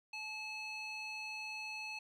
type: tone with band-pass filter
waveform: square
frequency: 862 Hz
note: A5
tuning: 36 cents flat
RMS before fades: -44 dBFS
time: 0.13-1.99 s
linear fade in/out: 5 ms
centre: 3200 Hz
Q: 6.8
effects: none